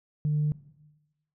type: tone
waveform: sine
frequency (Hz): 150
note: D3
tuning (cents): +37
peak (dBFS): -22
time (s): 0.25-0.52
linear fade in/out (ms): 0
effects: noise-tail reverb RT60 1.0 s tail -17 dB re dry + tanh soft clip ceiling -19 dBFS